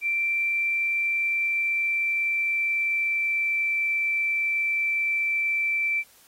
sine tone with pitch glide, 2349 to 2334 Hz, D7 to D7, 0 to -11 cents, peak -22 dBFS, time 0.01-6.04 s, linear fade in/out 50 ms, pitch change -11 cents, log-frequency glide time 0.96-3.85 s, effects white hiss -56 dBFS RMS until 6.27 s + AAC 48 kbps

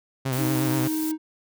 sawtooth tone with vibrato, 130.81 Hz, C3, in tune, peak -20 dBFS, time 0.25-0.88 s, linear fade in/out 10 ms, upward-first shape sine, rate 8.4 Hz, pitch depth 59 cents each way
blue noise, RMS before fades -34 dBFS, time 0.32-1.12 s, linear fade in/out 10 ms
triangle tone with pitch glide, 311.1 to 313.1 Hz, D#4 to D#4, 0 to +11 cents, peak -22 dBFS, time 0.37-1.18 s, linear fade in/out 50 ms, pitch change +11 cents, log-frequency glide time 0.58-0.96 s
effects none

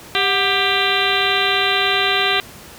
harmonic tone with a mistuned harmonic, 395.2 Hz, G4, 14 cents sharp, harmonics 1 / 2 / 3 / 4 / 5 / 6 / 7 / 8 / 9 / 10, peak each -24 / -24 / -24 / -24 / -24 / -24 / -24 / -24 / -24 / -24 dBFS, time 0.15-2.4 s, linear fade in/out 0 ms, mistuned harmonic 2, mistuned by -110 cents, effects pink hiss -39 dBFS RMS until 2.78 s + high-pass 60 Hz 12 dB/octave

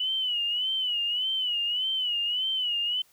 sine tone with vibrato, 2960 Hz, F#7, in tune, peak -25 dBFS, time 0-3.02 s, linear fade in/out 5 ms, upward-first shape sine, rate 1.7 Hz, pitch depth 91 cents each way, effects white hiss -62 dBFS RMS until 3.12 s

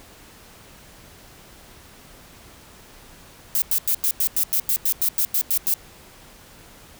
violet noise bursts, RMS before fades -20 dBFS, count 14, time 3.55-5.739 s, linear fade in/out 0 ms, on 70 ms, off 93 ms, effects pink hiss -47 dBFS RMS until 6.99 s

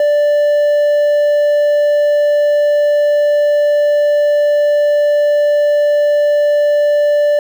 triangle tone, 587.3 Hz, D5, in tune, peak -7 dBFS, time 0-7.39 s, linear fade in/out 2 ms, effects 7-bit

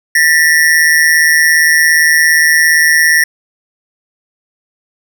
square ring-modulated tone, 1864.7 Hz, A#6, in tune, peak -4 dBFS, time 0.15-3.24 s, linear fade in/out 5 ms, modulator 78.7 Hz, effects 7-bit

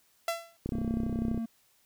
sawtooth tone with exponential decay, 673 Hz, E5, 36 cents sharp, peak -22 dBFS, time 0.28-0.57 s, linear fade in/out 2 ms, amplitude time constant 61 ms
click train, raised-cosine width 3 ms, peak -20 dBFS, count 24, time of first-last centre 0.66-1.377 s, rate 32.1 Hz
triangle tone, 227.9 Hz, A#3, 39 cents flat, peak -29 dBFS, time 0.72-1.46 s, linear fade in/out 10 ms
effects white hiss -67 dBFS RMS until 1.85 s

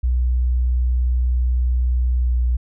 sine tone with pitch glide, 61.74 to 60.89 Hz, B1 to B1, 0 to -24 cents, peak -15 dBFS, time 0.03-2.57 s, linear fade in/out 10 ms, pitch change -24 cents, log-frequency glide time 2.2-2.32 s, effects none

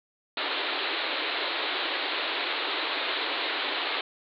white band-pass noise, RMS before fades -30 dBFS, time 0.37-4.01 s, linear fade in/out 2 ms, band 280 to 4200 Hz, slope 96 dB/octave, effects none

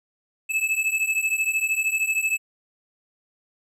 square beating tone pair, 2600 / 2613 Hz, E7 / E7, -24 / -16 cents, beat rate 13 Hz, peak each -26 / -24 dBFS, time 0.49-2.38 s, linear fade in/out 20 ms, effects low-pass 12000 Hz 12 dB/octave

